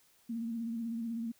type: tone with vibrato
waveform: sine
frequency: 230 Hz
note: A#3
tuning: 23 cents flat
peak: -34 dBFS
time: 0.29-1.32 s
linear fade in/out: 10 ms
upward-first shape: sine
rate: 16 Hz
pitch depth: 44 cents each way
effects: white hiss -67 dBFS RMS until 1.39 s